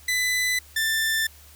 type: tone pair in turn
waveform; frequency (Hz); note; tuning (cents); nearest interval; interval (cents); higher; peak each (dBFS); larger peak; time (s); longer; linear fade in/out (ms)
sawtooth; 2000 / 1775.1; B6 / A6; +21 / +15; major second; 206; first; -18; neither; 0.08-0.59 / 0.76-1.27; neither; 5
effects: added 73 Hz sine -50 dBFS peak until 1.55 s + white hiss -51 dBFS RMS until 1.55 s